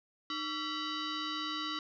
sine tone with frequency modulation, 1354 Hz, E6, 46 cents sharp, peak -34 dBFS, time 0.3-1.79 s, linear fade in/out 2 ms, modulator 830 Hz, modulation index 3.9, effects none

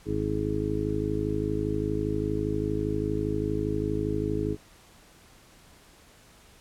harmonic tone, 52.5 Hz, G#1, 19 cents sharp, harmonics 1 / 2 / 3 / 4 / 5 / 6 / 7 / 8, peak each -35 / -33 / -35 / -39 / -35 / -31 / -40 / -31 dBFS, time 0.05-4.57 s, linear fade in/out 50 ms, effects pink hiss -55 dBFS RMS until 6.6 s + low-pass 12000 Hz 12 dB/octave

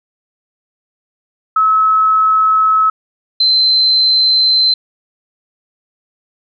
sine tone pair in turn, 1292 / 4085 Hz, E6 / C8, -35 / -42 cents, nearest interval octave + minor sixth, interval 1993 cents, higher second, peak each -8 dBFS, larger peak neither, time 1.56-2.9 / 3.4-4.74 s, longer neither, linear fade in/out 5 ms, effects none

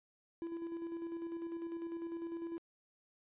triangle tone with tremolo, 334.8 Hz, E4, 27 cents sharp, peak -36 dBFS, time 0.42-2.58 s, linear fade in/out 0 ms, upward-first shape square, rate 10 Hz, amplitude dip 40%, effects resampled to 8000 Hz

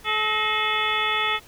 harmonic tone with a mistuned harmonic, 430.5 Hz, A4, 38 cents flat, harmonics 1 / 2 / 3 / 4 / 5 / 6 / 7 / 8, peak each -34 / -30 / -26 / -30 / -28 / -29 / -33 / -28 dBFS, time 0.04-1.4 s, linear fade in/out 50 ms, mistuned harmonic 4, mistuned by +140 cents, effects pink hiss -49 dBFS RMS until 1.47 s

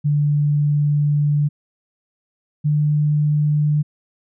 sine tone pair in turn, 146.83 / 149.22 Hz, D3 / D3, 0 / +28 cents, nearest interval unison, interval 28 cents, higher second, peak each -14 dBFS, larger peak neither, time 0.04-1.49 / 2.64-3.83 s, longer first, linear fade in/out 20 ms, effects none

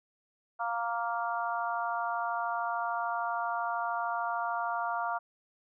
harmonic tone, 233.1 Hz, A#3, in tune, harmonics 3 / 4 / 5 / 6, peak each -34 / -35 / -36 / -37 dBFS, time 0.59-5.19 s, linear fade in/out 20 ms, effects none

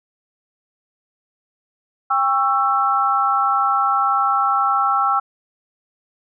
sine chord, C# diminished, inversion second, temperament just, 798.3 / 1108.7 / 1330.5 Hz, G5 / C#6 / E6, +31 / 0 / +16 cents, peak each -20 / -22 / -17 dBFS, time 2.1-5.2 s, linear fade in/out 10 ms, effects none

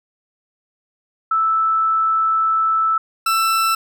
sine / 40% pulse tone pair in turn, 1316 / 1331.3 Hz, E6 / E6, -3 / +17 cents, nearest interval unison, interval 20 cents, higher second, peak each -14 dBFS, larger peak neither, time 1.31-2.98 / 3.26-3.75 s, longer first, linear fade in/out 5 ms, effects none

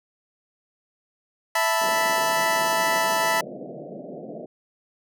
25% pulse chord, E suspended fourth, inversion none, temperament equal, 659.3 / 880 / 987.8 Hz, E5 / A5 / B5, 0 / 0 / 0 cents, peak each -21 / -21 / -21 dBFS, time 1.55-3.41 s, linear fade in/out 5 ms
white band-pass noise, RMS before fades -37 dBFS, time 1.81-4.46 s, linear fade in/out 5 ms, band 140 to 690 Hz, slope 96 dB/octave
effects none

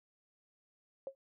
sine tone with exponential decay, 541 Hz, C#5, 42 cents flat, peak -34 dBFS, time 1.07-1.15 s, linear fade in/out 1 ms, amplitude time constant 17 ms, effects none

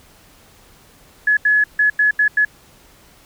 sine tone bursts at uneven times, 1699 Hz, G#6, 39 cents sharp, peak -11 dBFS, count 6, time 1.27-1.37 / 1.45-1.64 / 1.79-1.9 / 1.99-2.11 / 2.19-2.28 / 2.37-2.45 s, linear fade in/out 5 ms, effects pink hiss -49 dBFS RMS until 3.25 s

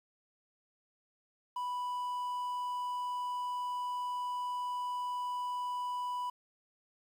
triangle tone with quantisation, 987.8 Hz, B5, in tune, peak -32 dBFS, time 1.56-6.3 s, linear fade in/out 5 ms, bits 10, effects none

